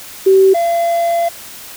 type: tone pair in turn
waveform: sine / triangle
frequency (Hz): 383.8 / 681.5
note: G4 / F5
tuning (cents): -37 / -43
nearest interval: minor seventh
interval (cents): 994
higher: second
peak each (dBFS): -5 / -10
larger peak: first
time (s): 0.26-0.54 / 0.54-1.29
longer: second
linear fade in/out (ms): 10
effects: white hiss -33 dBFS RMS until 1.76 s